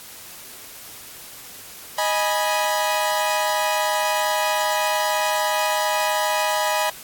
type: chord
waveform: sawtooth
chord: G# minor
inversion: second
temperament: equal with one note detuned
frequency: 622.3 / 830.6 / 979.2 Hz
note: D#5 / G#5 / B5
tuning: 0 / 0 / -15 cents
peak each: -20 dBFS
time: 1.98-6.9 s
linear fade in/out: 5 ms
effects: white hiss -40 dBFS RMS until 7.03 s + AAC 64 kbps